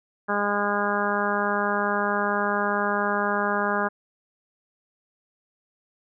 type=harmonic tone; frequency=204.4 Hz; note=G#3; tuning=27 cents flat; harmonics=1 / 2 / 3 / 4 / 5 / 6 / 7 / 8; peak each=-30 / -30 / -30 / -30 / -30 / -30 / -30 / -30 dBFS; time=0.28-3.89 s; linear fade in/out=20 ms; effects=none